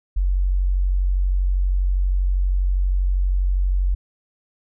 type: tone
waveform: sine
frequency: 46.25 Hz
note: F#1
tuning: in tune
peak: -16 dBFS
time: 0.16-3.95 s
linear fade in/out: 10 ms
effects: none